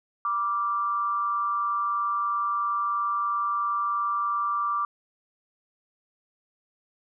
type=tone with amplitude modulation; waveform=sine; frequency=1173 Hz; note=D6; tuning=2 cents flat; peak=-21 dBFS; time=0.25-4.85 s; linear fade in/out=2 ms; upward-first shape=sine; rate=203 Hz; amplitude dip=55%; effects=none